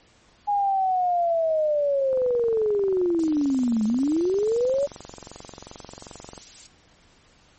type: linear two-way sweep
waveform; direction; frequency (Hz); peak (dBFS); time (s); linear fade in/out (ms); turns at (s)
sine; down then up; 827 to 209.7 to 578; -19; 0.47-4.87; 20; 3.85
type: click train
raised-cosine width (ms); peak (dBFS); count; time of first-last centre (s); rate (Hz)
1; -25; 97; 2.13-6.378; 22.6
type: noise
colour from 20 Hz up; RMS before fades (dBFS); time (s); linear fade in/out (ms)
violet; -35; 3.19-6.67; 5
effects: pink hiss -57 dBFS RMS until 7.58 s + MP3 32 kbps